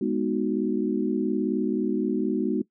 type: chord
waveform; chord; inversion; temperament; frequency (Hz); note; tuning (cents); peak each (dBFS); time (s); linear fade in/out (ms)
sine; G# minor seventh; none; equal; 207.7 / 246.9 / 311.1 / 370; G#3 / B3 / D#4 / F#4; 0 / 0 / 0 / 0; -28; 0.01-2.62; 5
effects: noise-tail reverb RT60 0.1 s tail -19 dB re dry